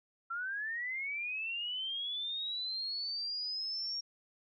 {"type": "linear sweep", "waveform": "sine", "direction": "up", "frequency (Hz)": [1343, 5588], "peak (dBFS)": -35, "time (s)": [0.3, 4.01], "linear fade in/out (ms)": 10, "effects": []}